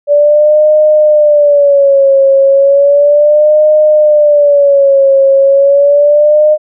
sine tone with vibrato, 577 Hz, D5, 31 cents flat, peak -3 dBFS, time 0.07-6.58 s, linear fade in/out 50 ms, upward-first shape sine, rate 0.34 Hz, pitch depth 100 cents each way, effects none

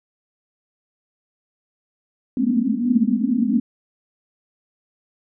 pink band-pass noise, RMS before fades -19 dBFS, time 2.37-3.6 s, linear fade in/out 2 ms, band 210 to 270 Hz, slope 96 dB/octave, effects none

